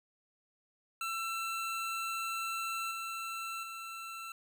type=tone with level steps; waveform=25% pulse; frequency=1341 Hz; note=E6; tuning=29 cents sharp; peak=-31 / -34 / -38 dBFS; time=1.01-4.32 s; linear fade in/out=2 ms; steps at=2.91 / 3.63 s; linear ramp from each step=2 ms; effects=12-bit